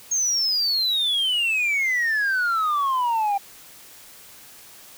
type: exponential sweep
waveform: sine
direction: down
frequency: 6540 to 784 Hz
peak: -17 dBFS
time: 0.11-3.38 s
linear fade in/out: 10 ms
effects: tanh soft clip ceiling -18 dBFS + white hiss -46 dBFS RMS until 4.97 s